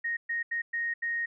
sine tone bursts at uneven times, 1864.7 Hz, A#6, in tune, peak -28 dBFS, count 5, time 0.04-0.17 / 0.29-0.43 / 0.51-0.62 / 0.73-0.94 / 1.02-1.26 s, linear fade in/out 10 ms, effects none

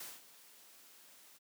white noise with ADSR envelope, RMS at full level -45 dBFS, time 0-1.39 s, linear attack 5 ms, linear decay 200 ms, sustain -15 dB, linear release 28 ms, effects high-pass 200 Hz 12 dB/octave

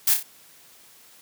blue noise with echo, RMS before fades -19 dBFS, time 0.07-0.14 s, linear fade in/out 5 ms, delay 30 ms, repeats 3, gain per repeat -6 dB, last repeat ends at 0.23 s, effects white hiss -52 dBFS RMS until 1.21 s + high-pass 100 Hz 12 dB/octave

